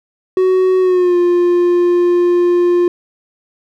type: tone with pitch glide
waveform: triangle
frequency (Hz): 372.6 to 351.7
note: F#4 to F4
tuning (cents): +12 to +12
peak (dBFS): -7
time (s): 0.37-2.88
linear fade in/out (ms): 2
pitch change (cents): -100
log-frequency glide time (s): 0.8-1.17
effects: none